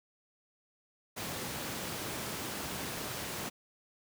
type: high-pass noise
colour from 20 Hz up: pink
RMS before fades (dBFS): -39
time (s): 1.16-3.5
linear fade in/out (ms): 20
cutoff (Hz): 110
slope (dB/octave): 12
effects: none

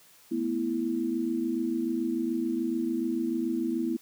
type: chord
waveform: sine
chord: A suspended second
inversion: none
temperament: equal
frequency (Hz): 220 / 246.9 / 329.6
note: A3 / B3 / E4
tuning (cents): 0 / 0 / 0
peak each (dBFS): -35 / -30 / -29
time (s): 0.31-3.97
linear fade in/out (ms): 10
effects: white hiss -57 dBFS RMS until 4.01 s + high-pass 80 Hz 12 dB/octave

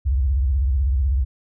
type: tone with vibrato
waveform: sine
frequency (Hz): 66.6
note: C2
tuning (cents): +31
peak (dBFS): -16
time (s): 0.05-1.25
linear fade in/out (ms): 20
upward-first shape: triangle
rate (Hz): 16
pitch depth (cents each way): 280
effects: none

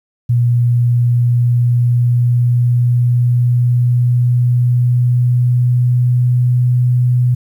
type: tone with pitch glide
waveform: sine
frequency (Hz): 120.4 to 123.86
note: B2 to B2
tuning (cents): -44 to +5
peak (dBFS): -9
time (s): 0.29-7.35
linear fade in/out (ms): 10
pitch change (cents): +49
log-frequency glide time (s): 0.48-6.66
effects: 8-bit

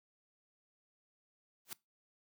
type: noise with exponential growth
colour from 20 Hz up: white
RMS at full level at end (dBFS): -38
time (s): 1.65-1.73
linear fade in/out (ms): 2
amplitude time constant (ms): 16
effects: noise-tail reverb RT60 0.2 s tail -22 dB re dry + high-pass 150 Hz 12 dB/octave

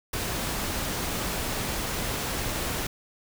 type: noise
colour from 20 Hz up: pink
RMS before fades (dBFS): -30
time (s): 0.13-2.87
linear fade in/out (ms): 5
effects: none

